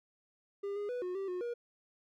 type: tone with pitch steps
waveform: triangle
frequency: 400.8 / 410.9 / 492.8 / 362.1 / 389.9 / 361.4 / 476.7 Hz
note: G4 / G#4 / B4 / F#4 / G4 / F#4 / A#4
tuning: +38 / -18 / -4 / -37 / -9 / -41 / +39 cents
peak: -33 dBFS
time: 0.63-1.54 s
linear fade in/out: 10 ms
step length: 130 ms
effects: none